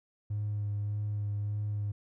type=tone with vibrato; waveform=triangle; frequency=103.6 Hz; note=G#2; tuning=4 cents flat; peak=-27 dBFS; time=0.3-1.92 s; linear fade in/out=10 ms; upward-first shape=sine; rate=1.7 Hz; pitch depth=16 cents each way; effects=tanh soft clip ceiling -27 dBFS